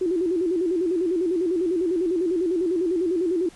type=tone with vibrato; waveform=sine; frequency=349.2 Hz; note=F4; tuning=in tune; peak=-20 dBFS; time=0.01-3.49 s; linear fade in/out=5 ms; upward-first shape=square; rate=10 Hz; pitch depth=100 cents each way; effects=pink hiss -50 dBFS RMS until 3.55 s + resampled to 24000 Hz